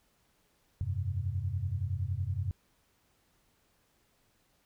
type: chord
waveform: sine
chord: F suspended second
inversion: none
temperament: equal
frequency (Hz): 87.31 / 98 / 130.81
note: F2 / G2 / C3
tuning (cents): 0 / 0 / 0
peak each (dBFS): -35 / -33 / -38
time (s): 0.81-2.51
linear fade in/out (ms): 0
effects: pink hiss -71 dBFS RMS until 4.65 s